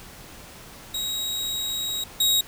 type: tone pair in turn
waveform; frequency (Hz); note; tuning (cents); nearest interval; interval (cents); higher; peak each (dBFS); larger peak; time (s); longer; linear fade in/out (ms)
sawtooth; 3813 / 3798; A#7 / A#7; +38 / +32; unison; 6; first; -23 / -15; second; 0.94-2.04 / 2.2-2.41; first; 5
effects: pink hiss -44 dBFS RMS until 2.47 s